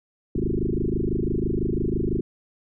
sine tone with frequency modulation, 190 Hz, F#3, 46 cents sharp, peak -21 dBFS, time 0.35-2.21 s, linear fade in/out 5 ms, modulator 26 Hz, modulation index 7.8, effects none

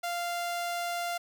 sawtooth tone, 695 Hz, F5, 9 cents flat, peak -27 dBFS, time 0.03-1.18 s, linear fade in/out 10 ms, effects none

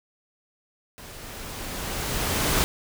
pink noise with level ramp, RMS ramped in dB -43 to -21 dBFS, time 0.98-2.64 s, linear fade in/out 0 ms, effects none

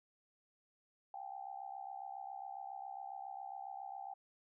sine tone with amplitude modulation, 784 Hz, G5, in tune, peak -40 dBFS, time 1.14-4.14 s, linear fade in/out 2 ms, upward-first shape sine, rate 67.3 Hz, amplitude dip 90%, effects none

